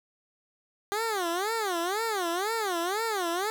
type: tone with vibrato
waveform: 15% pulse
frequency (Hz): 392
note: G4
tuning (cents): 0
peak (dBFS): -21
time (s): 0.92-3.5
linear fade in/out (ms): 0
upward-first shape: sine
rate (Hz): 2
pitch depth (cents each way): 270
effects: none